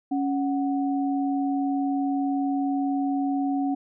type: tone pair together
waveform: sine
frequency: 277.7 / 739.7 Hz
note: C#4 / F#5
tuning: +3 / -1 cents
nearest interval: octave + perfect fourth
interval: 1696 cents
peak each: -23 / -30 dBFS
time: 0.11-3.75 s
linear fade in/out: 10 ms
effects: none